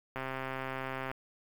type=click train; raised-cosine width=0.5 ms; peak=-22 dBFS; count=127; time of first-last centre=0.16-1.115 s; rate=132 Hz; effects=8-bit